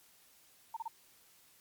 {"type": "tone bursts", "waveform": "sine", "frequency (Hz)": 908, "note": "A#5", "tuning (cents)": -46, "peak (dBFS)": -36, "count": 3, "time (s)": [0.74, 0.881], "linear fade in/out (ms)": 5, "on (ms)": 27, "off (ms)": 30, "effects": ["white hiss -64 dBFS RMS until 1.6 s", "MP3 96 kbps"]}